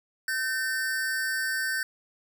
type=tone pair together; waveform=square; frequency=1540.4 / 1800 Hz; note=G6 / A6; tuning=-31 / +39 cents; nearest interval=minor third; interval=270 cents; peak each=-29 / -32 dBFS; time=0.28-1.83 s; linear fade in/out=2 ms; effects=none